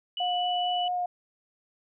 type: tone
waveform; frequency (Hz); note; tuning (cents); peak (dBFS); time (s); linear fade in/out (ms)
sine; 2960; F#7; 0; -30; 0.17-0.88; 2
type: tone with vibrato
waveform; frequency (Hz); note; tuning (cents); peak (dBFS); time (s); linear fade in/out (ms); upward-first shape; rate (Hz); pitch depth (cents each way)
sine; 717; F5; +45; -26; 0.2-1.06; 5; triangle; 4.5; 10
effects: none